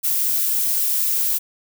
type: noise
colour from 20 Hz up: violet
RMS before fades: -20 dBFS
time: 0.03-1.39 s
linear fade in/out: 20 ms
effects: none